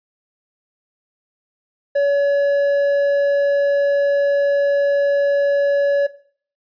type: tone with hard clipping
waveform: sine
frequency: 566 Hz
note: C#5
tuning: 36 cents sharp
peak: -15 dBFS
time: 1.95-6.07 s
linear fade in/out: 10 ms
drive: 5 dB
effects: noise-tail reverb RT60 0.5 s tail -17 dB re dry + resampled to 11025 Hz